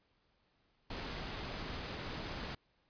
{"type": "noise", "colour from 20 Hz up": "pink", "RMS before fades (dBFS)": -42, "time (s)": [0.9, 2.55], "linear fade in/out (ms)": 5, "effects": ["pink hiss -75 dBFS RMS until 2.89 s", "resampled to 11025 Hz"]}